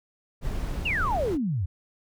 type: noise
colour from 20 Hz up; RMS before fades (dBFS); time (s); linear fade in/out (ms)
brown; -30; 0.41-1.38; 50
type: exponential sweep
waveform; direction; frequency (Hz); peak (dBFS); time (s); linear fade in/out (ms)
sine; down; 2939 to 80.8; -24; 0.85-1.66; 10
effects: none